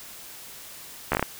slowing click train, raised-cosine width 0.5 ms, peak -7 dBFS, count 6, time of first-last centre 1.12-1.227 s, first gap 13 ms, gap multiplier 1.25, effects white hiss -43 dBFS RMS until 1.39 s

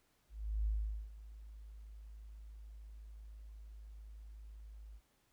sine tone with ADSR envelope, 53 Hz, G#1, 36 cents sharp, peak -31 dBFS, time 0.29-5.01 s, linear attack 370 ms, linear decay 430 ms, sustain -18 dB, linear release 56 ms, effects pink hiss -75 dBFS RMS until 5.32 s

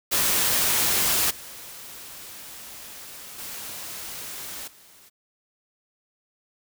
white noise with level steps, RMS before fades -22 / -41 / -36 / -52 dBFS, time 0.11-5.1 s, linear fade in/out 20 ms, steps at 1.3 / 3.38 / 4.67 s, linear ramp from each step 10 ms, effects none

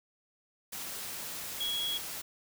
sine tone in noise, 3327 Hz, G#7, 2 cents sharp, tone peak -31 dBFS, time 1.6-1.98 s, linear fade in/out 10 ms, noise white, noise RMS -40 dBFS, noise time 0.72-2.22 s, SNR +6 dB, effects none

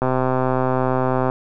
click train, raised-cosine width 1 ms, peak -6 dBFS, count 166, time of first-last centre 0.02-1.299 s, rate 129 Hz, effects none

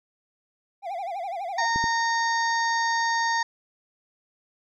triangle tone with vibrato, 737 Hz, F#5, 7 cents flat, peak -27 dBFS, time 0.82-1.69 s, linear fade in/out 50 ms, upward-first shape sine, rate 12 Hz, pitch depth 170 cents each way
harmonic tone, 922 Hz, A#5, 19 cents flat, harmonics 1 / 2 / 4 / 5 / 6 / 7, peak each -24 / -26 / -39 / -35 / -38 / -37 dBFS, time 1.58-3.43 s, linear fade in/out 5 ms
clicks, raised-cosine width 3 ms, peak -19 dBFS, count 2, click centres 1.76 / 1.841 s
effects none

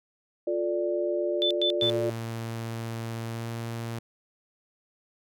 sine chord, D minor, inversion first, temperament just, 352.4 / 440.5 / 587.3 Hz, F4 / A4 / D5, +16 / +2 / 0 cents, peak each -28 / -34 / -28 dBFS, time 0.47-2.1 s, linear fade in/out 5 ms
sine tone bursts, 3520 Hz, A7, in tune, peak -23 dBFS, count 3, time 1.42-1.898 s, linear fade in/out 0 ms, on 86 ms, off 110 ms
sawtooth tone with pitch glide, 114.5 to 115.7 Hz, A#2 to A#2, -31 to -13 cents, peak -28 dBFS, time 1.82-3.99 s, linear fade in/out 5 ms, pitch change +18 cents, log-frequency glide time 3.31-3.46 s
effects none

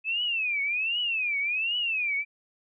sine tone with vibrato, 2560 Hz, D#7, 49 cents sharp, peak -25 dBFS, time 0.04-2.25 s, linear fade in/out 50 ms, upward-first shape triangle, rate 1.3 Hz, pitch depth 260 cents each way, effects none

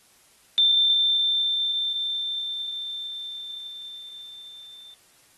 sine tone with level ramp, 3568 Hz, A7, 23 cents sharp, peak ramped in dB -15 to -43 dBFS, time 0.58-4.94 s, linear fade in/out 0 ms, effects white hiss -58 dBFS RMS until 5.37 s + AAC 32 kbps

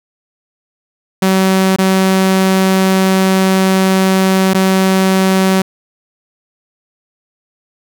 sawtooth tone with dropouts, 189.8 Hz, F#3, 44 cents sharp, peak -5 dBFS, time 1.22-5.62 s, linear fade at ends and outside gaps 5 ms, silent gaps 1.762-1.785 / 4.535-4.545 s, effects none

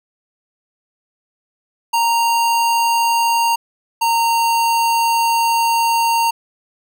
square tone pair in turn, 928 / 922.7 Hz, A#5 / A#5, -8 / -18 cents, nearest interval unison, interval 10 cents, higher first, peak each -14 dBFS, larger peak neither, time 1.93-3.56 / 4.01-6.31 s, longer second, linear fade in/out 10 ms, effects none

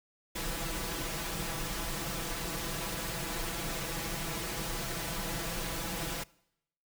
pink noise with comb filter, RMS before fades -36 dBFS, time 0.35-6.24 s, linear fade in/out 10 ms, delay 6 ms, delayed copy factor +1, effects noise-tail reverb RT60 0.8 s tail -23 dB re dry

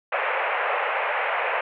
pink band-pass noise, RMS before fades -25 dBFS, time 0.12-1.61 s, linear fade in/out 5 ms, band 500 to 2600 Hz, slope 48 dB/octave, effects none

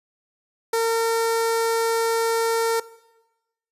sawtooth tone with notch filter, 456.2 Hz, A#4, 37 cents flat, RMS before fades -21 dBFS, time 0.73-2.8 s, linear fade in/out 5 ms, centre 2900 Hz, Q 1.5, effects noise-tail reverb RT60 1.0 s tail -19 dB re dry + resampled to 32000 Hz

